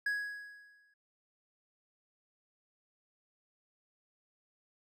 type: tone with exponential decay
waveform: triangle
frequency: 1665 Hz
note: G#6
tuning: 4 cents sharp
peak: -27 dBFS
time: 0.06-0.94 s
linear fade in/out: 5 ms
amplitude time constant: 190 ms
effects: none